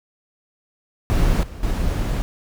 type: noise with level steps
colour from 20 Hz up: brown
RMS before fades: -17 / -33 / -21 dBFS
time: 1.1-2.22 s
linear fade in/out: 0 ms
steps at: 1.43 / 1.63 s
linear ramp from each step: 2 ms
effects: none